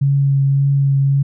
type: tone with vibrato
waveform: sine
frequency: 138.59 Hz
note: C#3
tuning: in tune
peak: -11 dBFS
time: 0.01-1.23 s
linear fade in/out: 10 ms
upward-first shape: triangle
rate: 1.8 Hz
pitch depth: 16 cents each way
effects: none